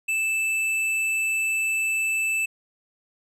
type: tone with hard clipping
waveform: sine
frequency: 2637 Hz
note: E7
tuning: in tune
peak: -23 dBFS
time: 0.08-2.46 s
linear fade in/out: 10 ms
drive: 14 dB
effects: low-pass 12000 Hz 12 dB/octave